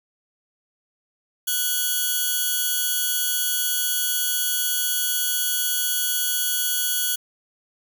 5% pulse tone pair together, 1480 / 3326 Hz, F#6 / G#7, 0 / +2 cents, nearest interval octave + major second, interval 1402 cents, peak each -15 / -14 dBFS, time 1.47-7.16 s, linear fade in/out 10 ms, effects none

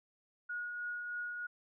sine tone with tremolo, 1447 Hz, F#6, 39 cents flat, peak -36 dBFS, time 0.49-1.47 s, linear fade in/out 10 ms, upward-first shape triangle, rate 3.2 Hz, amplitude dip 35%, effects none

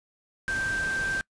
sine tone in noise, 1568 Hz, G6, in tune, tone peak -26 dBFS, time 0.48-1.21 s, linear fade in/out 0 ms, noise pink, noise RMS -37 dBFS, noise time 0.48-1.21 s, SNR +8 dB, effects noise-tail reverb RT60 0.1 s tail -24 dB re dry + resampled to 22050 Hz

